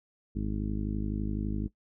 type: harmonic tone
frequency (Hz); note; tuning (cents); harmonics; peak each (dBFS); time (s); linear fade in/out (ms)
51.91; G#1; 0; 1 / 2 / 3 / 4 / 5 / 6 / 7 / 8; -33 / -37 / -40 / -35 / -41 / -39 / -50 / -50; 0.35-1.68; 10
effects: noise-tail reverb RT60 0.1 s tail -18 dB re dry